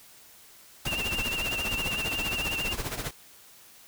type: noise with tremolo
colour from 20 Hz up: pink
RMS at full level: -31 dBFS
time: 0.85-3.11 s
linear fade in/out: 5 ms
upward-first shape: sine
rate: 15 Hz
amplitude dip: 70%
type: tone with vibrato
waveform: sine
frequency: 2750 Hz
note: F7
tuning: 27 cents flat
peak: -29 dBFS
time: 0.87-2.73 s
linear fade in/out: 0 ms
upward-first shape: sine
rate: 11 Hz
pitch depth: 42 cents each way
effects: white hiss -53 dBFS RMS until 3.87 s